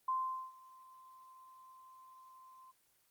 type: tone with ADSR envelope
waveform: sine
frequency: 1040 Hz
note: C6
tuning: 11 cents flat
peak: -31 dBFS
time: 0.08-2.72 s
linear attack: 6 ms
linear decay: 430 ms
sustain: -24 dB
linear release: 18 ms
effects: white hiss -73 dBFS RMS until 3.1 s + Opus 24 kbps